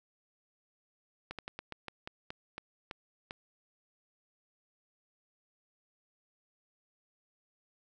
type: slowing click train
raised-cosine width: 0.3 ms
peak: -24 dBFS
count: 11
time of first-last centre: 1.31-3.309 s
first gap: 77 ms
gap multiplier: 1.2
effects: none